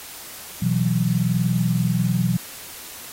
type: chord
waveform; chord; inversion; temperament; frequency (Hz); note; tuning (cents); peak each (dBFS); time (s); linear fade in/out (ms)
sine; B suspended fourth; none; equal; 123.47 / 164.81 / 185; B2 / E3 / F#3; 0 / 0 / 0; -22; 0.62-2.37; 5
effects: white hiss -38 dBFS RMS until 3.12 s + AAC 48 kbps